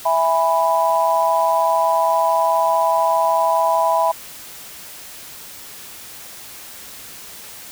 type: chord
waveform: sine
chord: E major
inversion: none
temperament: just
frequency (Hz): 659.3 / 824.1 / 988.9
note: E5 / G#5 / B5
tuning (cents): 0 / -14 / +2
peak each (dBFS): -18 / -21 / -17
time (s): 0.05-4.12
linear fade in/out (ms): 10
effects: white hiss -37 dBFS RMS until 7.71 s